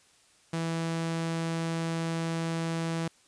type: tone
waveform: sawtooth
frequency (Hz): 164.81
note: E3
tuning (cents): 0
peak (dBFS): -25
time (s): 0.53-3.08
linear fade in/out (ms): 5
effects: white hiss -62 dBFS RMS until 3.27 s + resampled to 22050 Hz